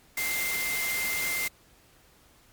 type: tone in noise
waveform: sine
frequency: 2093 Hz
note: C7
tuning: in tune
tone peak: -29 dBFS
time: 0.17-1.48 s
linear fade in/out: 5 ms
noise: white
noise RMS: -32 dBFS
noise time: 0.17-1.48 s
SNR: 0 dB
effects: pink hiss -59 dBFS RMS until 2.52 s + MP3 96 kbps